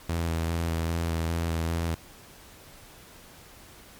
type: tone with vibrato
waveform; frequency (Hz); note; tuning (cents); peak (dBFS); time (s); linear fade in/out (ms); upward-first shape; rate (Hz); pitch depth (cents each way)
sawtooth; 82.9; E2; +10; -22; 0.09-1.95; 5; square; 2.5; 17
effects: pink hiss -50 dBFS RMS until 3.99 s + MP3 96 kbps